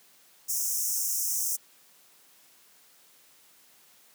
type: high-pass noise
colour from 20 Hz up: pink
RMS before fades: -29 dBFS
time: 0.48-1.57 s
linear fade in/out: 20 ms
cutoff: 5500 Hz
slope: 96 dB/octave
effects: white hiss -59 dBFS RMS until 4.14 s + high-pass 150 Hz 12 dB/octave